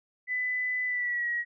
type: tone with pitch glide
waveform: sine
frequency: 2000 to 1905.3 Hz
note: B6 to A#6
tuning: +21 to +37 cents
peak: -27 dBFS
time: 0.27-1.45 s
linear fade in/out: 50 ms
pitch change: -84 cents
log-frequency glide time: 0.86-1.28 s
effects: none